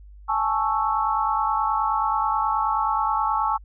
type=chord; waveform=sine; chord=A major seventh; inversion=third; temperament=equal; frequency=830.6 / 880 / 1108.7 / 1318.5 Hz; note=G#5 / A5 / C#6 / E6; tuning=0 / 0 / 0 / 0 cents; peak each=-27 / -24 / -25 / -27 dBFS; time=0.28-3.58 s; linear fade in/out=20 ms; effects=added 50 Hz sine -42 dBFS peak until 3.64 s